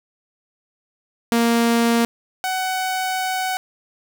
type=tone pair in turn; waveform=sawtooth; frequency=233.1 / 748.9 Hz; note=A#3 / F#5; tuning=0 / +21 cents; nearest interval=octave + minor sixth; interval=2021 cents; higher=second; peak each=-11 / -17 dBFS; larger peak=first; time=1.32-2.05 / 2.44-3.57 s; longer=second; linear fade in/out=0 ms; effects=8-bit